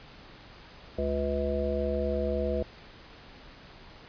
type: harmonic tone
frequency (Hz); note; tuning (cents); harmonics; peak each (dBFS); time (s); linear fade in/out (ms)
70.9; C#2; +40; 1 / 3 / 5 / 7 / 9; -32 / -35 / -35 / -31 / -33; 0.98-2.63; 5
effects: pink hiss -50 dBFS RMS until 4.08 s + resampled to 11025 Hz